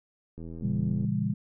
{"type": "click train", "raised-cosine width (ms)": 3, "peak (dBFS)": -29, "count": 56, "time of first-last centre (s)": [0.38, 1.048], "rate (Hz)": 82.3}
{"type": "chord", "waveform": "sine", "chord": "A# diminished seventh", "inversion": "none", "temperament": "just", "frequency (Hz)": [116.54, 139.85, 167.82, 201.4], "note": ["A#2", "C#3", "E3", "G3"], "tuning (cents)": [0, 16, 31, 47], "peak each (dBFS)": [-31, -32, -32, -29], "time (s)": [0.62, 1.34], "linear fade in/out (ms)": 10}
{"effects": []}